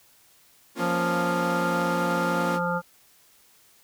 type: chord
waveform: sawtooth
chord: Bb minor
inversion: none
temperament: equal with one note detuned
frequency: 233.1 / 277.2 / 351.3 Hz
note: Bb3 / Db4 / F4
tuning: 0 / 0 / +10 cents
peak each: -29 dBFS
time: 0.75-2.6 s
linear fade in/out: 50 ms
type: harmonic tone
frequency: 174.61 Hz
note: F3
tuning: in tune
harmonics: 1 / 3 / 5 / 7 / 8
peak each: -29 / -29 / -30 / -32 / -30 dBFS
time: 0.78-2.82 s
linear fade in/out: 50 ms
effects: white hiss -58 dBFS RMS until 3.83 s